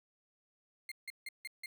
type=tone bursts; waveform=35% pulse; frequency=2112 Hz; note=C7; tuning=16 cents sharp; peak=-39 dBFS; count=5; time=0.89-1.66 s; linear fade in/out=2 ms; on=26 ms; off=160 ms; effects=none